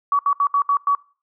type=tone bursts at uneven times; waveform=sine; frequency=1134 Hz; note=C#6; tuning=39 cents sharp; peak=-14 dBFS; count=6; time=0.12-0.19 / 0.26-0.33 / 0.4-0.47 / 0.54-0.62 / 0.69-0.77 / 0.87-0.95 s; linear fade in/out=2 ms; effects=noise-tail reverb RT60 0.4 s tail -22 dB re dry